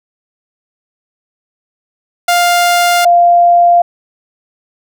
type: tone pair in turn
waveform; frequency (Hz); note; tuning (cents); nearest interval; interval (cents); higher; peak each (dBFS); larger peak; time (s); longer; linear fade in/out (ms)
sawtooth / sine; 701 / 695.8; F5 / F5; +6 / -7; unison; 13; first; -4; neither; 2.28-3.05 / 3.05-3.82; neither; 5
effects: none